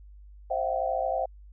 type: tone cluster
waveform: sine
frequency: 528 / 646 / 699 / 768 Hz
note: C5 / E5 / F5 / G5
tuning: +16 / -35 / +1 / -36 cents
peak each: -31 dBFS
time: 0.5-1.26 s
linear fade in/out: 10 ms
effects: added 50 Hz sine -46 dBFS peak until 1.52 s